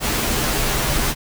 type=noise with comb filter; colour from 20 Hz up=pink; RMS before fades=-20 dBFS; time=0-1.15 s; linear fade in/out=50 ms; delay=11 ms; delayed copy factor=-0.75; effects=none